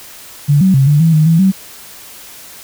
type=tone with pitch steps; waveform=sine; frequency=144.5 / 189.4 / 134.9 / 147.2 / 163.5 / 154.6 / 164.2 / 191.1 Hz; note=D3 / F#3 / C#3 / D3 / E3 / D#3 / E3 / G3; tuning=-28 / +41 / -47 / +4 / -14 / -11 / -6 / -44 cents; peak=-6 dBFS; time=0.48-1.52 s; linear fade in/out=20 ms; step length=130 ms; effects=white hiss -35 dBFS RMS until 2.63 s